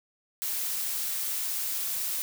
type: noise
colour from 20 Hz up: blue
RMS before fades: -31 dBFS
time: 0.42-2.22 s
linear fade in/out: 0 ms
effects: none